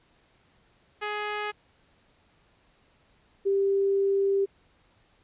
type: tone pair in turn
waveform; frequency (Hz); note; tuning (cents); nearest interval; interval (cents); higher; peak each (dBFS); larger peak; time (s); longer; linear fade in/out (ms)
10% pulse / sine; 418.6 / 393.9; G#4 / G4; +14 / +8; minor second; 106; first; -21; neither; 1.01-1.52 / 3.45-4.46; second; 20
effects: pink hiss -64 dBFS RMS until 5.23 s + resampled to 8000 Hz